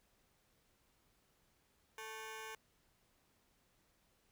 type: ring-modulated tone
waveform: 15% pulse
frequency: 659.3 Hz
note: E5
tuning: in tune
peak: -37 dBFS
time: 1.98-2.55 s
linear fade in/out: 2 ms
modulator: 217 Hz
effects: pink hiss -75 dBFS RMS until 4.31 s